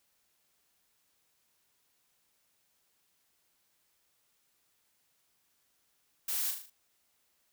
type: noise with echo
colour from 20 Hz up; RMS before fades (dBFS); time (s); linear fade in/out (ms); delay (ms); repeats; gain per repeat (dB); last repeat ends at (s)
blue; -34; 6.28-6.51; 5; 38; 5; -5; 6.7
effects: white hiss -74 dBFS RMS until 7.52 s